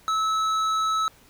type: tone with hard clipping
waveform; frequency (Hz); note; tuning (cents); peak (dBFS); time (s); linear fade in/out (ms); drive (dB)
sine; 1300; E6; -24; -23; 0.08-1.08; 0; 9
effects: pink hiss -55 dBFS RMS until 1.29 s